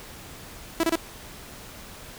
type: tone bursts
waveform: sawtooth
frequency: 329.6 Hz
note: E4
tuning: in tune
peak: -16 dBFS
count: 3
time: 0.8-0.956 s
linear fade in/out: 2 ms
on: 34 ms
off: 27 ms
effects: pink hiss -43 dBFS RMS until 2.18 s